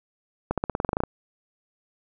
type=accelerating click train; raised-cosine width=1 ms; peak=-10 dBFS; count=12; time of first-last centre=0.51-1.036 s; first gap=67 ms; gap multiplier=0.93; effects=none